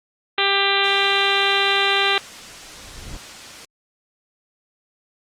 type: harmonic tone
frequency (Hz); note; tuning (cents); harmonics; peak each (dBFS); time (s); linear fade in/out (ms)
396; G4; +18; 1 / 2 / 3 / 4 / 5 / 6 / 7 / 8 / 9 / 10; -25 / -25 / -25 / -25 / -25 / -25 / -25 / -25 / -25 / -25; 0.38-2.18; 2
type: noise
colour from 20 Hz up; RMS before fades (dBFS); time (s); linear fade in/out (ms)
white; -37; 0.84-3.65; 2
type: noise with exponential growth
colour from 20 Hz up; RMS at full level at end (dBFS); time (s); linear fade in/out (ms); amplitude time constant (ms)
brown; -31; 2.25-3.17; 5; 200
effects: low-pass 7000 Hz 12 dB/octave + Opus 32 kbps